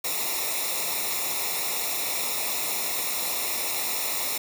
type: noise with comb filter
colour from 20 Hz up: white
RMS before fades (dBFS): -28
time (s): 0.04-4.38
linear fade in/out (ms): 5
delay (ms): 0.64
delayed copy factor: -0.85
effects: none